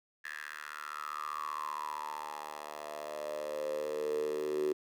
10% pulse tone with high-pass filter sweep, 75.3 Hz, D2, 44 cents sharp, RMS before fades -38 dBFS, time 0.24-4.73 s, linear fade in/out 10 ms, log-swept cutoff 1700 to 370 Hz, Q 10, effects none

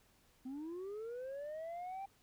sine linear sweep, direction up, 250 to 794 Hz, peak -39 dBFS, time 0.45-2.06 s, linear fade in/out 10 ms, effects tanh soft clip ceiling -41 dBFS + pink hiss -70 dBFS RMS until 2.22 s

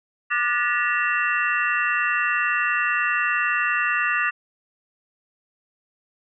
sine tone cluster, 1192 / 1452 / 1741 / 1911 / 2700 Hz, D6 / F#6 / A6 / A#6 / E7, +25 / -33 / -19 / +43 / +41 cents, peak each -26 dBFS, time 0.3-4.31 s, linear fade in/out 20 ms, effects none

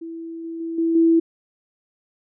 sine tone with level steps, 330 Hz, E4, 2 cents sharp, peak -30 / -28 / -25 / -17 / -12 dBFS, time 0.01-1.2 s, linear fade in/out 10 ms, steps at 0.44 / 0.6 / 0.78 / 0.95 s, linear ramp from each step 5 ms, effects none

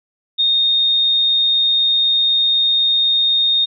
sine tone, 3688 Hz, A#7, 19 cents flat, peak -12 dBFS, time 0.38-3.66 s, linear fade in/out 20 ms, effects none

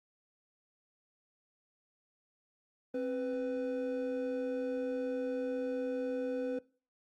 triangle tone pair together, 264.4 / 499.1 Hz, C4 / B4, +18 / +18 cents, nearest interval major seventh, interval 1100 cents, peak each -35 / -32 dBFS, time 2.94-6.59 s, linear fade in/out 5 ms, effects noise-tail reverb RT60 0.4 s tail -22 dB re dry + Opus 32 kbps

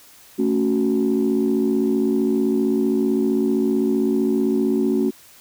sine chord, F# minor, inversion first, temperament just, 222 / 277.5 / 370 Hz, A3 / C#4 / F#4, +16 / +2 / 0 cents, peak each -20 dBFS, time 0.38-5.11 s, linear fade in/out 20 ms, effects tanh soft clip ceiling -10 dBFS + white hiss -48 dBFS RMS until 5.4 s

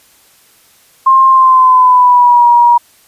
sine tone with pitch glide, 1060 to 955.3 Hz, C6 to A#5, +22 to +42 cents, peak -3 dBFS, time 1.06-2.78 s, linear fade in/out 10 ms, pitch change -180 cents, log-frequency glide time 1.28-2.47 s, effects white hiss -47 dBFS RMS until 3.07 s + resampled to 32000 Hz

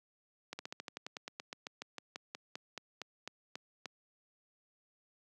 slowing click train, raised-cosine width 0.2 ms, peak -24 dBFS, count 23, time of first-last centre 0.53-3.857 s, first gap 60 ms, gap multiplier 1.08, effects high-pass 200 Hz 12 dB/octave

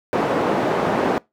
white band-pass noise, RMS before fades -20 dBFS, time 0.13-1.18 s, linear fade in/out 0 ms, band 200 to 700 Hz, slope 12 dB/octave, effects noise-tail reverb RT60 0.2 s tail -23 dB re dry

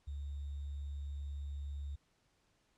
sine tone with sample-and-hold, 71.1 Hz, C#2, 45 cents sharp, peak -39 dBFS, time 0.07-1.96 s, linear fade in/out 10 ms, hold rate 3675 Hz, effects pink hiss -75 dBFS RMS until 2.77 s + low-pass 8000 Hz 12 dB/octave

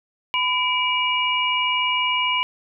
sine tone cluster, 1001 / 2323 / 2878 Hz, B5 / D7 / F#7, +23 / -20 / -49 cents, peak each -23 dBFS, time 0.34-2.43 s, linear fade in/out 0 ms, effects none

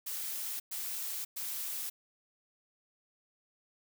blue noise bursts, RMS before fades -38 dBFS, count 3, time 0.06-1.9 s, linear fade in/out 10 ms, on 540 ms, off 110 ms, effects none

